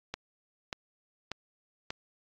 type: click train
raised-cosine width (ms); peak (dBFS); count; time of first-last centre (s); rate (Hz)
0.2; -17; 4; 0.14-1.905; 1.7
effects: low-pass 6000 Hz 12 dB/octave + AAC 48 kbps